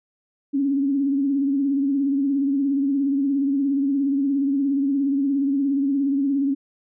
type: tone with vibrato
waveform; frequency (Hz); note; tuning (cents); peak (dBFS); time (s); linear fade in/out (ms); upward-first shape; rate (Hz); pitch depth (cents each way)
sine; 277.2; C#4; 0; -18; 0.53-6.55; 20; sine; 17; 61
effects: none